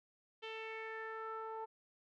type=tone with low-pass filter sweep; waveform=sawtooth; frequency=443.6 Hz; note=A4; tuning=14 cents sharp; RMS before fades=-45 dBFS; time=0.42-1.66 s; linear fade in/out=20 ms; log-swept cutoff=3100 to 980 Hz; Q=4.4; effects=none